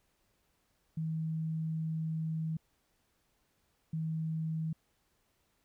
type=tone pair in turn; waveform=sine; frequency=159.8 / 159.8 Hz; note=D#3 / D#3; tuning=+47 / +47 cents; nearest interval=unison; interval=0 cents; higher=neither; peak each=-32 / -32 dBFS; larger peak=neither; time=0.97-2.57 / 3.93-4.73 s; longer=first; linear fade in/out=5 ms; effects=pink hiss -75 dBFS RMS until 5.64 s